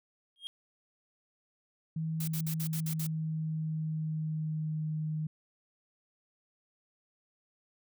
triangle tone with exponential growth, 3238 Hz, G#7, 45 cents flat, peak -32 dBFS, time 0.36-0.47 s, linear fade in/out 0 ms, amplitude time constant 23 ms
sine tone with pitch glide, 160 to 155.27 Hz, D#3 to D#3, +49 to -3 cents, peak -31 dBFS, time 1.96-5.27 s, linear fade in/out 5 ms, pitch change -52 cents, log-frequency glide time 2.23-4.86 s
blue noise bursts, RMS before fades -39 dBFS, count 7, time 2.2-3.069 s, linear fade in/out 5 ms, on 77 ms, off 55 ms
effects none

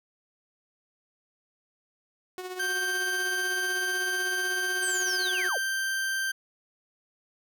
sawtooth tone with tremolo, 367.2 Hz, F#4, 13 cents flat, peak -29 dBFS, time 2.38-5.49 s, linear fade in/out 0 ms, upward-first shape triangle, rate 16 Hz, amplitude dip 60%
40% pulse tone, 1568 Hz, G6, in tune, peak -26 dBFS, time 2.59-6.32 s, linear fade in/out 10 ms
sine linear sweep, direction down, 8640 to 380.3 Hz, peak -30 dBFS, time 4.82-5.58 s, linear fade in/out 10 ms
effects none

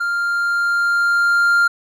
triangle tone with level ramp, 1396.9 Hz, F6, in tune, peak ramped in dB -16 to -9 dBFS, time 0-1.68 s, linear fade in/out 10 ms, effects none

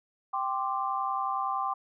sine chord, G suspended fourth, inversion none, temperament just, 784 / 1045.3 / 1176 Hz, G5 / C6 / D6, 0 / -2 / +2 cents, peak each -32 dBFS, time 0.33-1.74 s, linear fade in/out 10 ms, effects none

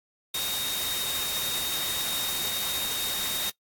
sine tone in noise, 3718 Hz, A#7, 5 cents flat, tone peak -29 dBFS, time 0.34-3.5 s, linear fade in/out 5 ms, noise white, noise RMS -31 dBFS, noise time 0.34-3.5 s, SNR -1 dB, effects noise-tail reverb RT60 0.1 s tail -19 dB re dry + AAC 64 kbps

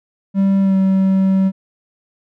triangle tone with pitch glide, 195.1 to 191.42 Hz, G3 to G3, -8 to -41 cents, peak -9 dBFS, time 0.34-1.52 s, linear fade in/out 50 ms, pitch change -33 cents, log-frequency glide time 0.61-0.76 s, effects none

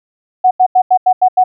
sine tone bursts, 740 Hz, F#5, in tune, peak -5 dBFS, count 7, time 0.44-1.44 s, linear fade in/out 10 ms, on 70 ms, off 85 ms, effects none

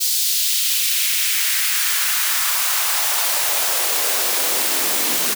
white noise with high-pass filter sweep, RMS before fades -19 dBFS, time 0-5.35 s, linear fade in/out 20 ms, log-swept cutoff 4500 to 230 Hz, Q 1.5, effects none

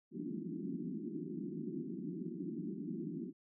pink band-pass noise, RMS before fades -42 dBFS, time 0.11-3.33 s, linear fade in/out 50 ms, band 160 to 370 Hz, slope 96 dB/octave, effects none

